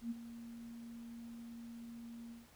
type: tone with ADSR envelope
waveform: sine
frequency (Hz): 233.1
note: A#3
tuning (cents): 0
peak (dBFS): -35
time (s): 0.01-2.48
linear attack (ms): 97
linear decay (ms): 24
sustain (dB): -12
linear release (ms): 170
effects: pink hiss -64 dBFS RMS until 2.55 s